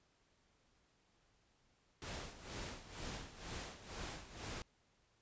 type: noise with tremolo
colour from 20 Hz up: pink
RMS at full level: -45 dBFS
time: 2.02-4.62 s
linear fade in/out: 0 ms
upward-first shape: sine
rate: 2.1 Hz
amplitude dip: 75%
effects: pink hiss -75 dBFS RMS until 5.21 s + resampled to 16000 Hz